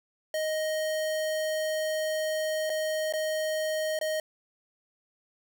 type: tone with dropouts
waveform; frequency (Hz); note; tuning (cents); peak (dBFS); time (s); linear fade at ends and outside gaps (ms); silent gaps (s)
square; 624; D#5; +5; -28; 0.34-4.2; 2; 2.696-2.7 / 3.125-3.136 / 3.99-4.012
effects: none